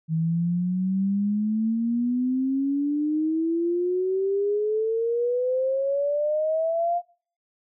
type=exponential sweep; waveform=sine; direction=up; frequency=158.5 to 705 Hz; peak=-21 dBFS; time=0.08-7.02 s; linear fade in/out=50 ms; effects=noise-tail reverb RT60 0.5 s tail -24 dB re dry